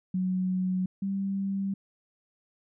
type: tone pair in turn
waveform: sine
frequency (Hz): 185 / 195.68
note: F#3 / G3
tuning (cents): 0 / -3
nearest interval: minor second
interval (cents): 97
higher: second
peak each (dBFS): -25 / -27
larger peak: first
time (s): 0.14-0.86 / 1.02-1.74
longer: neither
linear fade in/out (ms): 5
effects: none